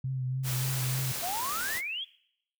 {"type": "tone with vibrato", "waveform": "sine", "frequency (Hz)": 129.9, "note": "C3", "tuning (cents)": -12, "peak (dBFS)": -29, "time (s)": [0.04, 1.12], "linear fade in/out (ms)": 5, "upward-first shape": "triangle", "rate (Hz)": 3.4, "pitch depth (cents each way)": 41}
{"type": "noise", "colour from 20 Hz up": "white", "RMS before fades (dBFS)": -35, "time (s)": [0.43, 1.82], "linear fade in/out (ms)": 50}
{"type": "exponential sweep", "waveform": "sine", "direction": "up", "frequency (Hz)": [661, 3434], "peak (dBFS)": -32, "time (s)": [1.22, 2.05], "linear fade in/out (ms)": 20}
{"effects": ["noise-tail reverb RT60 0.7 s tail -20 dB re dry"]}